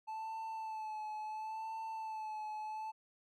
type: tone with vibrato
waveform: triangle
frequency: 873 Hz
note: A5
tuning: 14 cents flat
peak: -38 dBFS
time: 0.07-2.92 s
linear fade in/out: 20 ms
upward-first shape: sine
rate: 0.72 Hz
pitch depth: 34 cents each way
effects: none